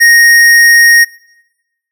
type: tone with hard clipping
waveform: sine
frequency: 1864.7 Hz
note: A#6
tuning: in tune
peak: -4 dBFS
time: 0-1.05 s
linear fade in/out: 20 ms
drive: 14 dB
effects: noise-tail reverb RT60 1.0 s tail -22 dB re dry